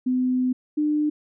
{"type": "tone pair in turn", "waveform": "sine", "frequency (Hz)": [253.8, 300.3], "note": ["B3", "D4"], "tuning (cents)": [47, 39], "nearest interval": "minor third", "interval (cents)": 292, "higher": "second", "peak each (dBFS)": -19, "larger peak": "neither", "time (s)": [[0.06, 0.53], [0.77, 1.1]], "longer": "first", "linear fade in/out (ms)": 10, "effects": []}